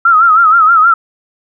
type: tone with vibrato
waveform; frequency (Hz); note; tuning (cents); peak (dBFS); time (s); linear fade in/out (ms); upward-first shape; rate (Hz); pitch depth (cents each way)
sine; 1318.5; E6; 0; -4; 0.05-0.94; 5; sine; 6.3; 100
effects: none